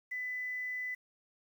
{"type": "tone with quantisation", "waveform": "sine", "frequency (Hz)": 2000, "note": "B6", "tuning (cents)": 21, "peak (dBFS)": -35, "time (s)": [0.11, 0.95], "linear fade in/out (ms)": 10, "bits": 10, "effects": []}